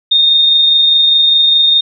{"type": "tone with amplitude modulation", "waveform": "sine", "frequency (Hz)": 3673, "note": "A#7", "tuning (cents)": -26, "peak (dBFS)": -5, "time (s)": [0.11, 1.81], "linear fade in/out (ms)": 10, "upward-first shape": "sine", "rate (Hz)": 24.9, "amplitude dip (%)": 25, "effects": []}